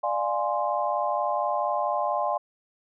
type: chord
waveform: sine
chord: D half-diminished seventh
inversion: none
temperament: equal with one note detuned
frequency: 594.2 / 698.5 / 830.6 / 1046.5 Hz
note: D5 / F5 / Ab5 / C6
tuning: +20 / 0 / 0 / 0 cents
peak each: -29 dBFS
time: 0.03-2.38 s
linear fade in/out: 10 ms
effects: none